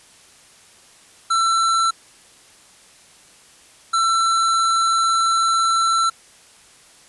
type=tone bursts at uneven times; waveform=square; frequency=1341 Hz; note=E6; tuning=29 cents sharp; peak=-16 dBFS; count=2; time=1.3-1.91 / 3.93-6.1 s; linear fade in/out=10 ms; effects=white hiss -49 dBFS RMS until 7.08 s + resampled to 24000 Hz